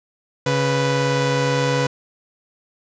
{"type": "tone pair together", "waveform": "sawtooth", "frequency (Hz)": [138.59, 494.6], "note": ["C#3", "B4"], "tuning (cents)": [0, 3], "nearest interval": "octave + minor seventh", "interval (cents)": 2203, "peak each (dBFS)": -16, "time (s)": [0.46, 1.87], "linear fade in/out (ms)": 5, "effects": ["resampled to 16000 Hz", "7-bit"]}